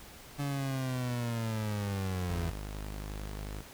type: linear sweep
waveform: 30% pulse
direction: down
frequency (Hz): 143.9 to 82.1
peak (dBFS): -29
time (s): 0.38-2.51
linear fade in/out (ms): 20
type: tone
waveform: sawtooth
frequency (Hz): 51.3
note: G#1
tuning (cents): -21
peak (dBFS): -34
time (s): 2.29-3.61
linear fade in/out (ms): 5
effects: pink hiss -51 dBFS RMS until 3.73 s